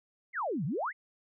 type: exponential two-way sweep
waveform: sine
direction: down then up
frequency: 2233 to 128.5 to 2233 Hz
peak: -30 dBFS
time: 0.33-0.93 s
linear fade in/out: 50 ms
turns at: 0.65 s
effects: none